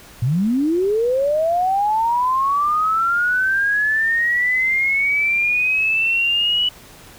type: linear sweep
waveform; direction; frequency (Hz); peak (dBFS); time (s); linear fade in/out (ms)
sine; up; 110 to 2960; -15; 0.22-6.69; 5
effects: pink hiss -43 dBFS RMS until 7.18 s